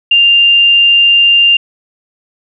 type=tone; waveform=sine; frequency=2794 Hz; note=F7; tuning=in tune; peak=-4 dBFS; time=0.11-1.57 s; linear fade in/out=5 ms; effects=none